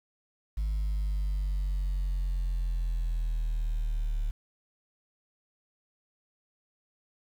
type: exponential sweep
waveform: sine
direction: down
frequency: 52.4 to 36.66 Hz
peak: -24 dBFS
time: 0.57-4.31 s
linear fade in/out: 10 ms
effects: tanh soft clip ceiling -26 dBFS + 9-bit